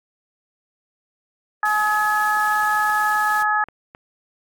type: harmonic tone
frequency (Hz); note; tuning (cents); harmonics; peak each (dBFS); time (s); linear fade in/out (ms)
423.7; G#4; +35; 2 / 3 / 4; -21 / -21 / -21; 1.63-3.64; 2
type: noise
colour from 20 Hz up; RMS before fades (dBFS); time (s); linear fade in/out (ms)
white; -37; 1.65-3.43; 5
type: click train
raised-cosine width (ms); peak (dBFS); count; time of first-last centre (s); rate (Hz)
0.5; -25; 7; 2.37-3.949; 3.8
effects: AAC 64 kbps